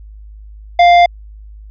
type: tone with tanh clipping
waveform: sine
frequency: 698.5 Hz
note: F5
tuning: in tune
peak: -6 dBFS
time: 0.79-1.06 s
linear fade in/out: 5 ms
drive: 13 dB
effects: added 52 Hz sine -32 dBFS peak until 1.7 s + resampled to 11025 Hz